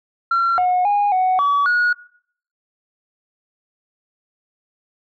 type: tone with pitch steps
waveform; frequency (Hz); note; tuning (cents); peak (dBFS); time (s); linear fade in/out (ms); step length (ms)
sine; 1365 / 727 / 819 / 743 / 1140 / 1451; F6 / F#5 / G#5 / F#5 / C#6 / F#6; -40 / -31 / -24 / +7 / +48 / -34; -12; 0.31-1.93; 5; 270
effects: noise-tail reverb RT60 0.6 s tail -21 dB re dry + tanh soft clip ceiling -12 dBFS